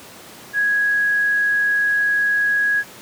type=tone; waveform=sine; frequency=1661.2 Hz; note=G#6; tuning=in tune; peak=-15 dBFS; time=0.53-2.84 s; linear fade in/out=50 ms; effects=pink hiss -40 dBFS RMS until 3.01 s + high-pass 150 Hz 12 dB/octave